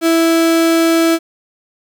35% pulse tone, 329.6 Hz, E4, in tune, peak -8 dBFS, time 0.01-1.19 s, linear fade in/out 50 ms, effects 8-bit

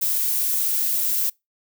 violet noise, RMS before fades -22 dBFS, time 0.01-1.3 s, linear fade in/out 10 ms, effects noise-tail reverb RT60 0.2 s tail -25 dB re dry

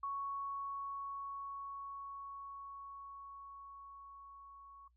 sine tone with level ramp, 1111 Hz, C#6, 4 cents sharp, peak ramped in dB -37 to -54 dBFS, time 0.03-4.88 s, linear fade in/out 5 ms, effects noise-tail reverb RT60 0.1 s tail -19 dB re dry + added 60 Hz sine -69 dBFS peak until 4.96 s

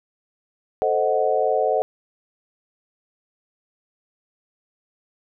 sine chord, A diminished seventh, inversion none, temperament equal, 440 / 523.3 / 622.3 / 740 Hz, A4 / C5 / Eb5 / Gb5, 0 / 0 / 0 / 0 cents, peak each -23 dBFS, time 0.82-1.82 s, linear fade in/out 0 ms, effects none

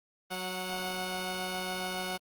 10% pulse tone pair together, 185 / 732.8 Hz, F#3 / F#5, 0 / -17 cents, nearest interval 2 octaves, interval 2383 cents, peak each -28 dBFS, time 0.3-2.18 s, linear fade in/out 20 ms, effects Opus 24 kbps

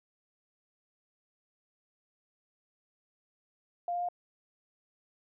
sine tone with pitch steps, 698.5 / 703.4 / 708.3 Hz, F5 / F5 / F5, 0 / +12 / +24 cents, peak -30 dBFS, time 3.88-4.087 s, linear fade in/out 2 ms, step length 69 ms, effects none

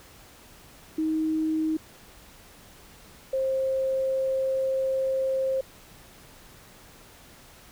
sine tone pair in turn, 315.2 / 530.1 Hz, D#4 / C5, +23 / +23 cents, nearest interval major sixth, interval 900 cents, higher second, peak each -23 dBFS, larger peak neither, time 0.98-1.77 / 3.33-5.61 s, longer second, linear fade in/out 5 ms, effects pink hiss -51 dBFS RMS until 7.71 s

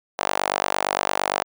sawtooth tone with high-pass filter, 48.75 Hz, G1, 9 cents flat, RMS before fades -24 dBFS, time 0.18-1.44 s, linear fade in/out 20 ms, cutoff 730 Hz, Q 2, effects none

